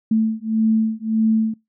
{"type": "beating tone pair", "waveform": "sine", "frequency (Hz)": [220, 221.7], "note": ["A3", "A3"], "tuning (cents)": [0, 13], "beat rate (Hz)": 1.7, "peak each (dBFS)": -19, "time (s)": [0.11, 1.54], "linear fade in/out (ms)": 5, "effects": ["noise-tail reverb RT60 0.2 s tail -25 dB re dry"]}